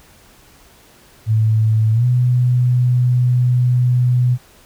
sine tone with pitch glide, 110 to 124.19 Hz, A2 to B2, 0 to +10 cents, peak -11 dBFS, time 1.26-4.38 s, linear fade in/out 50 ms, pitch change +210 cents, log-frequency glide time 1.93-2.05 s, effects pink hiss -48 dBFS RMS until 4.65 s

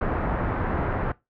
pink low-pass noise, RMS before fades -26 dBFS, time 0.01-1.12 s, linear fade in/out 5 ms, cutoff 1600 Hz, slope 24 dB/octave, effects noise-tail reverb RT60 0.2 s tail -19 dB re dry

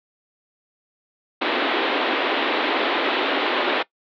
pink band-pass noise, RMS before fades -22 dBFS, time 1.41-3.83 s, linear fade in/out 10 ms, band 270 to 3800 Hz, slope 48 dB/octave, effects noise-tail reverb RT60 0.1 s tail -20 dB re dry

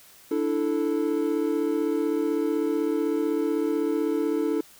triangle chord, D suspended second, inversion none, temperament equal, 293.7 / 329.6 / 440 Hz, D4 / E4 / A4, 0 / 0 / 0 cents, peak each -25 dBFS, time 0.31-4.61 s, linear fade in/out 5 ms, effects white hiss -52 dBFS RMS until 4.79 s

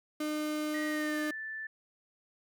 35% pulse tone, 303.7 Hz, D#4, 42 cents flat, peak -30 dBFS, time 0.2-1.31 s, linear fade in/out 5 ms
sine tone with pitch glide, 1897 to 1759.8 Hz, A#6 to A6, +30 to 0 cents, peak -37 dBFS, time 0.74-1.67 s, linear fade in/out 5 ms, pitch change -130 cents, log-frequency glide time 0.87-1.21 s
effects none

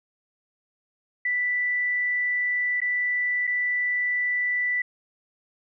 sine tone with dropouts, 1975.5 Hz, B6, in tune, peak -22 dBFS, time 1.25-4.82 s, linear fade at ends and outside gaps 5 ms, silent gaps 2.804-2.816 / 3.47-3.474 s, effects none

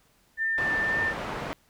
sine tone with vibrato, 1788 Hz, A6, 27 cents sharp, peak -24 dBFS, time 0.37-1.14 s, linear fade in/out 50 ms, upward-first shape triangle, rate 2 Hz, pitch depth 11 cents each way
white low-pass noise, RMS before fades -34 dBFS, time 0.58-1.53 s, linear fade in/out 0 ms, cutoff 1300 Hz, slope 12 dB/octave
effects pink hiss -64 dBFS RMS until 1.69 s

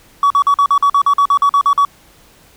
triangle tone bursts, 1132 Hz, C#6, 36 cents sharp, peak -5 dBFS, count 14, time 0.23-1.85 s, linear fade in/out 2 ms, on 73 ms, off 46 ms, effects tanh soft clip ceiling -3 dBFS + pink hiss -47 dBFS RMS until 2.56 s

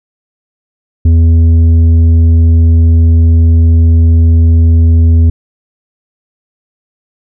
triangle tone with tanh clipping, 82.4 Hz, E2, in tune, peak -4 dBFS, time 1.05-5.3 s, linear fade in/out 5 ms, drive 11 dB, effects none

